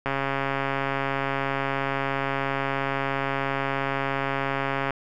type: click train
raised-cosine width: 0.5 ms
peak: -11 dBFS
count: 665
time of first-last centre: 0.06-4.907 s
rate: 137 Hz
effects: none